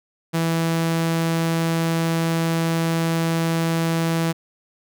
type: tone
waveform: sawtooth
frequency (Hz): 164.81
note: E3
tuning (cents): 0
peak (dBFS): -15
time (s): 0.33-4.33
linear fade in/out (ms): 20
effects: none